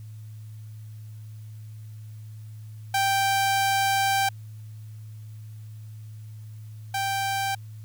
sawtooth tone pair in turn, 784 / 784 Hz, G5 / G5, 0 / 0 cents, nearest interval unison, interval 0 cents, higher neither, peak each -17 / -21 dBFS, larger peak first, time 2.94-4.29 / 6.94-7.55 s, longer first, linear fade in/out 5 ms, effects added 108 Hz sine -38 dBFS peak until 7.84 s + white hiss -61 dBFS RMS until 7.84 s

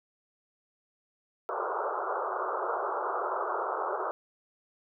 white band-pass noise, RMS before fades -32 dBFS, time 1.49-4.11 s, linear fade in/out 0 ms, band 360 to 1400 Hz, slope 96 dB/octave, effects none

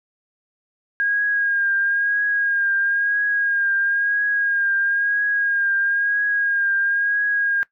sine tone with vibrato, 1626 Hz, G#6, 37 cents flat, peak -17 dBFS, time 1-7.63 s, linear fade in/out 0 ms, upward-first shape triangle, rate 1 Hz, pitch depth 36 cents each way, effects noise-tail reverb RT60 0.1 s tail -19 dB re dry

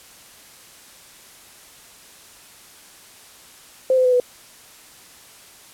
sine tone with pitch steps, 520 / 511.4 / 502.9 / 494.5 Hz, C5 / C5 / B4 / B4, -11 / -40 / +31 / +2 cents, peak -13 dBFS, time 3.9-4.2 s, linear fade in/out 2 ms, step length 75 ms, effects white hiss -46 dBFS RMS until 5.73 s + low-pass 12000 Hz 12 dB/octave

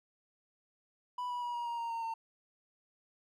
triangle tone with pitch steps, 987.8 / 975.9 / 964.1 / 952.5 / 941 / 929.7 / 918.5 / 907.4 Hz, B5 / B5 / B5 / A#5 / A#5 / A#5 / A#5 / A#5, 0 / -21 / -42 / +37 / +16 / -5 / -26 / -47 cents, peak -33 dBFS, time 1.18-2.14 s, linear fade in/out 5 ms, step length 120 ms, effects none

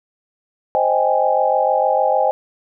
sine chord, Ab major seventh, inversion first, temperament equal, 523.3 / 622.3 / 784 / 830.6 Hz, C5 / Eb5 / G5 / Ab5, 0 / 0 / 0 / 0 cents, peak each -19 dBFS, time 0.75-2.31 s, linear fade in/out 0 ms, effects none

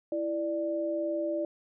sine tone pair together, 331.7 / 591 Hz, E4 / D5, +11 / +11 cents, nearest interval minor seventh, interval 1000 cents, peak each -32 / -30 dBFS, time 0.12-1.45 s, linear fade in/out 2 ms, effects none

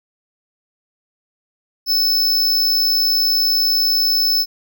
square tone, 5260 Hz, E8, 5 cents flat, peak -14 dBFS, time 1.86-4.46 s, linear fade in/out 50 ms, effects none

